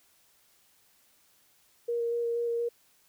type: tone with vibrato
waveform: sine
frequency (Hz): 470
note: A#4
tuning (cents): +14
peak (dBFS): -27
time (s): 1.88-2.69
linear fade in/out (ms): 10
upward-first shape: square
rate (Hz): 4.2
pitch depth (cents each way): 9
effects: white hiss -65 dBFS RMS until 3.08 s